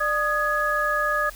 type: tone cluster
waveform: sine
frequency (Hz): 595 / 1238 / 1678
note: D5 / D#6 / G#6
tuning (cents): +22 / -9 / +17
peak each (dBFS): -27 / -24 / -24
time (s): 0-1.3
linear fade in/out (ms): 10
effects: added 42 Hz sine -42 dBFS peak until 1.35 s + white hiss -45 dBFS RMS until 1.35 s